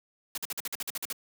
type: noise bursts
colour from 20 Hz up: white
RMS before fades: -34 dBFS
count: 11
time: 0.35-1.127 s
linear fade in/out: 2 ms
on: 27 ms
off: 48 ms
effects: high-pass 200 Hz 12 dB/octave